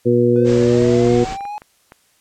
harmonic tone, 120.5 Hz, B2, 42 cents flat, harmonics 1 / 2 / 3 / 4, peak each -19 / -17 / -15 / -16 dBFS, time 0.05-1.25 s, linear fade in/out 20 ms
triangle linear sweep, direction up, 493.9 to 846 Hz, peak -23 dBFS, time 0.36-1.58 s, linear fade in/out 0 ms
pink low-pass noise, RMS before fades -30 dBFS, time 0.44-1.38 s, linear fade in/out 50 ms, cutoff 7900 Hz, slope 96 dB/octave
clicks, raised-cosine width 0.5 ms, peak -23 dBFS, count 4, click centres 1.408 / 1.453 / 1.619 / 1.921 s
effects white hiss -58 dBFS RMS until 2.2 s + low-pass 12000 Hz 12 dB/octave

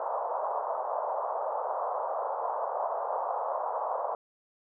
pink band-pass noise, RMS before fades -32 dBFS, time 0-4.15 s, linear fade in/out 2 ms, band 540 to 1100 Hz, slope 48 dB/octave, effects none

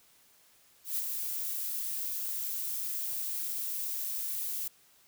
violet noise with ADSR envelope, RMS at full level -31 dBFS, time 0.84-4.68 s, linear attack 130 ms, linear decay 41 ms, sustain -4 dB, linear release 5 ms, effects white hiss -63 dBFS RMS until 5.07 s

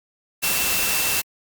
sine tone in noise, 2683 Hz, E7, 30 cents sharp, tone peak -27 dBFS, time 0.42-1.22 s, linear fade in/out 20 ms, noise white, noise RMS -22 dBFS, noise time 0.42-1.22 s, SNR -8 dB, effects Opus 48 kbps

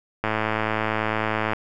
click train, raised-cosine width 0.5 ms, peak -8 dBFS, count 142, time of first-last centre 0.24-1.534 s, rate 109 Hz, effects none

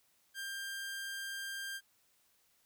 sawtooth tone, 1592 Hz, G6, 26 cents sharp, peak -36 dBFS, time 0.34-1.81 s, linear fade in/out 50 ms, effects white hiss -72 dBFS RMS until 2.65 s

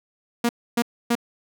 sawtooth tone bursts, 236.7 Hz, A#3, 27 cents sharp, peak -14 dBFS, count 3, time 0.44-1.153 s, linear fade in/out 5 ms, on 51 ms, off 280 ms, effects none

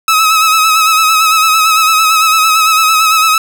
sawtooth tone with vibrato, 1286 Hz, E6, 43 cents flat, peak -3 dBFS, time 0.08-3.38 s, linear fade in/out 2 ms, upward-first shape sine, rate 8.9 Hz, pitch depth 40 cents each way, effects none

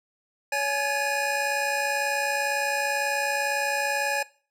square tone cluster, 563 / 842 / 1671 / 1731 / 2466 Hz, C#5 / G#5 / G#6 / A6 / D#7, +27 / +24 / +10 / -29 / -16 cents, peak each -31 / -30 / -33 / -32 / -30 dBFS, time 0.52-4.23 s, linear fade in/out 5 ms, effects noise-tail reverb RT60 0.4 s tail -20 dB re dry + low-pass 12000 Hz 12 dB/octave

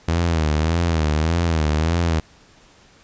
sawtooth tone with vibrato, 80.5 Hz, E2, 41 cents flat, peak -13 dBFS, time 0.08-2.2 s, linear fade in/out 5 ms, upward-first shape sine, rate 1.7 Hz, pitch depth 110 cents each way, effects pink hiss -51 dBFS RMS until 3.03 s + resampled to 16000 Hz

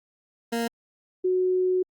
20% pulse / sine tone pair in turn, 232.4 / 368.2 Hz, A#3 / F#4, -5 / -8 cents, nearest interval minor sixth, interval 797 cents, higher second, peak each -20 dBFS, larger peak neither, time 0.52-0.68 / 1.24-1.83 s, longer second, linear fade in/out 10 ms, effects Opus 48 kbps

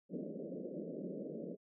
pink band-pass noise, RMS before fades -44 dBFS, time 0.09-1.57 s, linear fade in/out 50 ms, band 160 to 600 Hz, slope 96 dB/octave, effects none

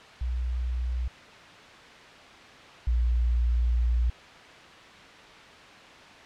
sine tone pair in turn, 61.5 / 59.41 Hz, B1 / A#1, -7 / +34 cents, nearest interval minor second, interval 59 cents, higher first, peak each -26 / -21 dBFS, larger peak second, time 0.21-1.08 / 2.87-4.1 s, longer second, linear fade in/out 5 ms, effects white hiss -47 dBFS RMS until 6.25 s + low-pass 3000 Hz 12 dB/octave

